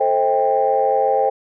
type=chord; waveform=sine; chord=A half-diminished seventh; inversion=none; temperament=just; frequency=440 / 528 / 633.6 / 792 Hz; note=A4 / C5 / Eb5 / G5; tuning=0 / +16 / +31 / +18 cents; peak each=-21 / -18 / -23 / -17 dBFS; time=0-1.3 s; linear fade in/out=10 ms; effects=tanh soft clip ceiling -5 dBFS